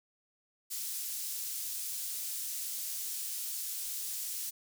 pink high-pass noise, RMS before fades -38 dBFS, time 0.7-4.51 s, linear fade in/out 20 ms, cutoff 7100 Hz, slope 12 dB/octave, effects none

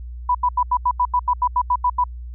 sine tone bursts, 987.8 Hz, B5, in tune, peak -14 dBFS, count 13, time 0.29-2.04 s, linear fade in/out 5 ms, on 58 ms, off 83 ms, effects added 60 Hz sine -30 dBFS peak until 2.34 s

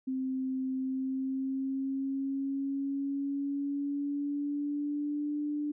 sine tone with pitch glide, 261.6 to 295.3 Hz, C4 to D4, 0 to +10 cents, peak -30 dBFS, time 0.07-5.72 s, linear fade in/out 10 ms, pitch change +210 cents, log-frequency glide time 0.76-5.38 s, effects none

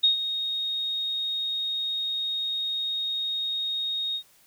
sine tone with ADSR envelope, 3729 Hz, A#7, in tune, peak -15 dBFS, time 0.03-4.23 s, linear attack 11 ms, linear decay 120 ms, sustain -11 dB, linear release 79 ms, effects white hiss -59 dBFS RMS until 4.46 s

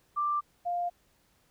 sine tone pair in turn, 1180 / 701.6 Hz, D6 / F5, +8 / +8 cents, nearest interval major sixth, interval 900 cents, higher first, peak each -26 / -28 dBFS, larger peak first, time 0.16-0.41 / 0.65-0.9 s, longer neither, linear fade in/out 20 ms, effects pink hiss -68 dBFS RMS until 1.5 s

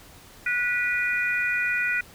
harmonic tone, 488.6 Hz, B4, 19 cents flat, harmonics 3 / 4 / 5, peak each -26 / -27 / -27 dBFS, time 0.46-2.01 s, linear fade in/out 5 ms, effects pink hiss -49 dBFS RMS until 2.14 s

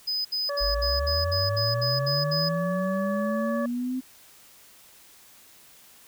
triangle tone bursts, 5010 Hz, D#8, 11 cents sharp, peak -24 dBFS, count 10, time 0.07-2.491 s, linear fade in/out 10 ms, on 180 ms, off 69 ms
harmonic tone, 571 Hz, D5, 49 cents flat, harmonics 1 / 2 / 3, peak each -28 / -34 / -38 dBFS, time 0.49-3.66 s, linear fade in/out 5 ms
sine linear sweep, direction up, 45.11 to 260 Hz, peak -26 dBFS, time 0.6-4.01 s, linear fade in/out 20 ms
effects white hiss -53 dBFS RMS until 6.07 s

